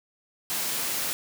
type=high-pass noise; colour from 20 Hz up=white; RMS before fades=-29 dBFS; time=0.5-1.13 s; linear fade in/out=0 ms; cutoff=120 Hz; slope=12 dB/octave; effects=none